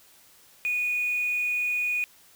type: tone with quantisation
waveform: sine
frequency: 2466 Hz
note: D#7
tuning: 16 cents flat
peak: -24 dBFS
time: 0.65-2.04 s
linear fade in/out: 0 ms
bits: 7
effects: white hiss -56 dBFS RMS until 2.35 s